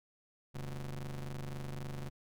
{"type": "ring-modulated tone", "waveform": "40% pulse", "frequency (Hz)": 73.8, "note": "D2", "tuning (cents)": 9, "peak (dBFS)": -35, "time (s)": [0.54, 2.1], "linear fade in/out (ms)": 20, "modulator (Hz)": 61.9, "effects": []}